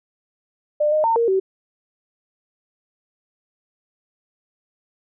sine tone with pitch steps, 598 / 615 / 910 / 465.3 / 381.9 Hz, D5 / D#5 / A#5 / A#4 / G4, +31 / -20 / -42 / -3 / -45 cents, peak -15 dBFS, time 0.8-1.4 s, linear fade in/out 10 ms, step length 120 ms, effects none

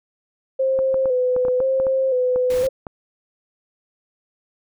sine tone with vibrato, 516 Hz, C5, 24 cents flat, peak -16 dBFS, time 0.59-2.69 s, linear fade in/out 10 ms, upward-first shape square, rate 0.98 Hz, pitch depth 44 cents each way
clicks, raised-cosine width 1 ms, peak -17 dBFS, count 11, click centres 0.79 / 0.943 / 1.057 / 1.364 / 1.451 / 1.483 / 1.603 / 1.8 / 1.868 / 2.36 / 2.868 s
pink noise, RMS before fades -34 dBFS, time 2.5-2.67 s, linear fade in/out 2 ms
effects none

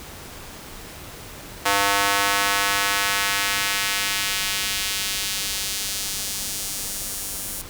square tone with high-pass filter sweep, 100 Hz, G2, 35 cents sharp, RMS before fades -24 dBFS, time 1.65-7.62 s, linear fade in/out 10 ms, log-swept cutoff 860 to 9000 Hz, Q 0.88, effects pink hiss -39 dBFS RMS until 7.69 s

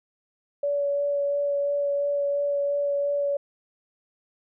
sine tone with vibrato, 570 Hz, C#5, 48 cents sharp, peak -22 dBFS, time 0.63-3.37 s, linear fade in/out 5 ms, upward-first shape sine, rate 2.9 Hz, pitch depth 11 cents each way, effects none

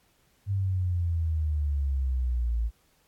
sine exponential sweep, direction down, 100.4 to 55.1 Hz, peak -24 dBFS, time 0.46-2.71 s, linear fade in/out 50 ms, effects pink hiss -66 dBFS RMS until 3.07 s + AAC 64 kbps

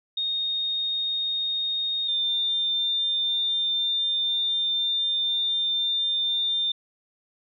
sine tone pair in turn, 3707 / 3599 Hz, A#7 / A7, -10 / +38 cents, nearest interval minor second, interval 52 cents, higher first, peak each -24 / -22 dBFS, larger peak second, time 0.17-2.08 / 2.08-6.72 s, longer second, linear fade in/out 5 ms, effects none

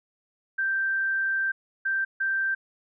sine tone bursts at uneven times, 1568 Hz, G6, in tune, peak -23 dBFS, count 3, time 0.58-1.52 / 1.85-2.05 / 2.2-2.55 s, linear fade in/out 10 ms, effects none

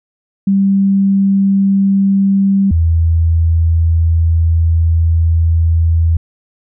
sine tone pair in turn, 196 / 82.41 Hz, G3 / E2, 0 / 0 cents, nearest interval octave + minor third, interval 1500 cents, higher first, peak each -8 dBFS, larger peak neither, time 0.47-2.71 / 2.71-6.17 s, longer second, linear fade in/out 5 ms, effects none

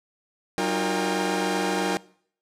sawtooth tone cluster, 189.1 / 307.7 / 355.2 / 465.9 / 803 Hz, F#3 / D#4 / F4 / A#4 / G5, +38 / -19 / +29 / -1 / +41 cents, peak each -26 dBFS, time 0.58-1.97 s, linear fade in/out 0 ms, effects noise-tail reverb RT60 0.6 s tail -22 dB re dry + low-pass 10000 Hz 12 dB/octave

